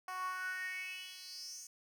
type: tone with high-pass filter sweep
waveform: 10% pulse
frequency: 370 Hz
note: F#4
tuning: in tune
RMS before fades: -43 dBFS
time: 0.08-1.67 s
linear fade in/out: 2 ms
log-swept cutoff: 880 to 7000 Hz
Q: 6.6
effects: none